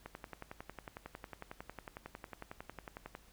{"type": "click train", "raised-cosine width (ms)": 0.5, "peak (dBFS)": -29, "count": 35, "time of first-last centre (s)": [0.06, 3.151], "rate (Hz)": 11, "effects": ["added 50 Hz sine -64 dBFS peak until 3.32 s", "pink hiss -64 dBFS RMS until 3.32 s"]}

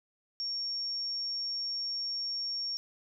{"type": "tone", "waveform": "sine", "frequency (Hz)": 5520, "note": "F8", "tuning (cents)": -21, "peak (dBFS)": -32, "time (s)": [0.4, 2.77], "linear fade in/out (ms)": 0, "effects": []}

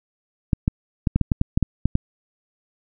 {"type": "clicks", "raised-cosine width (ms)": 5, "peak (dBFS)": -5, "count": 11, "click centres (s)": [0.532, 0.679, 1.072, 1.16, 1.213, 1.318, 1.414, 1.575, 1.627, 1.856, 1.954], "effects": []}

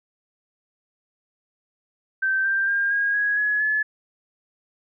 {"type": "tone with pitch steps", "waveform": "sine", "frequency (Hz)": [1553, 1579.2, 1605.9, 1633, 1660.6, 1688.7, 1717.2], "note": ["G6", "G6", "G6", "G#6", "G#6", "G#6", "A6"], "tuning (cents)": [-17, 12, 41, -30, -1, 28, -43], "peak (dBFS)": -19, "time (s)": [2.22, 3.83], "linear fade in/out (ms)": 10, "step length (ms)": 230, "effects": []}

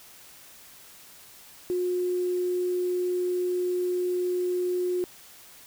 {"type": "tone with quantisation", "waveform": "sine", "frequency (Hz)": 360, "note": "F#4", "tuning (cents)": -47, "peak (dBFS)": -24, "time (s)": [1.7, 5.04], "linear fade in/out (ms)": 0, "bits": 8, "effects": ["white hiss -50 dBFS RMS until 5.66 s"]}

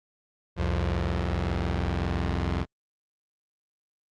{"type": "tone pair together", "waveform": "sawtooth", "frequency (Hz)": [65.45, 87.31], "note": ["C2", "F2"], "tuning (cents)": [1, 0], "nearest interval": "perfect fourth", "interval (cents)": 499, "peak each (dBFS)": -23, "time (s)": [0.56, 2.66], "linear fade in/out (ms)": 50, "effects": ["low-pass 4000 Hz 12 dB/octave", "Opus 48 kbps"]}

